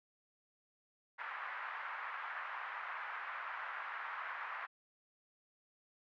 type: band-pass noise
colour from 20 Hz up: pink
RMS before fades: -44 dBFS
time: 1.18-4.67 s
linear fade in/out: 20 ms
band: 1000 to 1900 Hz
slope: 24 dB/octave
effects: none